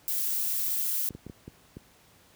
violet noise, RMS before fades -29 dBFS, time 0.08-1.09 s, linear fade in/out 0 ms
clicks, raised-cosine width 3 ms, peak -27 dBFS, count 6, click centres 1.107 / 1.15 / 1.266 / 1.298 / 1.479 / 1.769 s
effects pink hiss -59 dBFS RMS until 2.35 s + high-pass 60 Hz 12 dB/octave

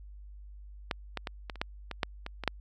clicks, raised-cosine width 0.3 ms, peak -13 / -17 / -18 / -20 / -30 / -13 / -20 / -11 / -21 / -20 / -9 dBFS, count 11, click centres 0.912 / 1.173 / 1.272 / 1.498 / 1.557 / 1.615 / 1.913 / 2.032 / 2.264 / 2.437 / 2.477 s, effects added 50 Hz sine -45 dBFS peak until 2.6 s

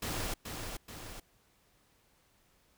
pink noise with echo, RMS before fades -36 dBFS, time 0.02-0.34 s, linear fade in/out 5 ms, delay 430 ms, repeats 2, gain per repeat -5 dB, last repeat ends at 1.2 s, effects pink hiss -69 dBFS RMS until 2.77 s

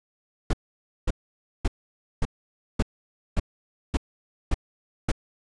brown noise bursts, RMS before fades -21 dBFS, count 9, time 0.5-5.117 s, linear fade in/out 5 ms, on 33 ms, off 540 ms, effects resampled to 22050 Hz

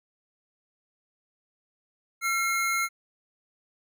square tone pair together, 1358.6 / 2150 Hz, F6 / C7, -48 / +47 cents, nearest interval minor sixth, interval 795 cents, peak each -29 / -27 dBFS, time 2.21-2.89 s, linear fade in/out 50 ms, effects none

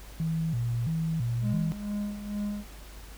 sine tone with vibrato, 138.6 Hz, C#3, in tune, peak -26 dBFS, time 0.2-1.72 s, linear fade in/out 0 ms, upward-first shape square, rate 1.5 Hz, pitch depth 270 cents each way
triangle tone with tremolo, 206.2 Hz, G#3, 12 cents flat, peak -26 dBFS, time 1.41-2.65 s, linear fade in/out 50 ms, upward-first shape sine, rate 2.2 Hz, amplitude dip 65%
effects added 50 Hz sine -44 dBFS peak until 3.17 s + pink hiss -50 dBFS RMS until 3.17 s

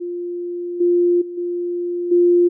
sine tone with level steps, 350.4 Hz, F4, 6 cents sharp, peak -23 / -12 / -27 / -20 / -10 dBFS, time 0-2.49 s, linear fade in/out 20 ms, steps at 0.8 / 1.21 / 1.37 / 2.11 s, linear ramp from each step 10 ms, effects none

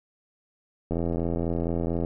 click train, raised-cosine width 2 ms, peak -15 dBFS, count 97, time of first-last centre 0.91-2.049 s, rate 84.3 Hz, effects none

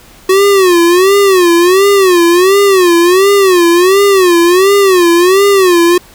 square tone with vibrato, 370 Hz, F#4, in tune, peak -5 dBFS, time 0.29-5.98 s, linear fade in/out 5 ms, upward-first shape sine, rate 1.4 Hz, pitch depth 150 cents each way, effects pink hiss -39 dBFS RMS until 6.14 s

